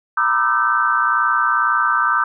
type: tone cluster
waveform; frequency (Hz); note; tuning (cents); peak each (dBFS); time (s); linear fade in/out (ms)
sine; 938 / 998 / 1199 / 1321 / 1540; A#5 / B5 / D6 / E6 / G6; +11 / +18 / +36 / +3 / -31; -25 / -26 / -18 / -20 / -19; 0.17-2.24; 5
effects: none